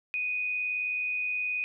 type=tone with amplitude modulation; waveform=sine; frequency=2486 Hz; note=D#7; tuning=2 cents flat; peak=-26 dBFS; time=0.14-1.64 s; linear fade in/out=0 ms; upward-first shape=sine; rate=98.9 Hz; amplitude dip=40%; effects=none